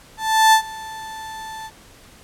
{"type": "tone with ADSR envelope", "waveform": "35% pulse", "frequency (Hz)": 880, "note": "A5", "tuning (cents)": 0, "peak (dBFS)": -7, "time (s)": [0.17, 1.71], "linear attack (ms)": 360, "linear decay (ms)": 88, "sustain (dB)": -22, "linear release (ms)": 53, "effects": ["pink hiss -47 dBFS RMS until 2.23 s", "low-pass 12000 Hz 12 dB/octave"]}